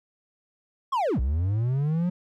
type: linear two-way sweep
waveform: triangle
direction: down then up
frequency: 1128 to 58.27 to 182.1 Hz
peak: -20 dBFS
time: 0.92-2.1 s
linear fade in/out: 10 ms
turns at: 1.2 s
effects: none